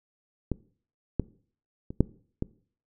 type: clicks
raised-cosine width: 3 ms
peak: -14 / -11 / -24 / -6 / -15 dBFS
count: 5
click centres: 0.517 / 1.197 / 1.905 / 2.006 / 2.424 s
effects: noise-tail reverb RT60 0.5 s tail -21 dB re dry